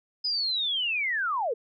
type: linear sweep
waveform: sine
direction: down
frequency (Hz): 5040 to 415.3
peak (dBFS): -25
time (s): 0.24-1.54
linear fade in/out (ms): 10
effects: none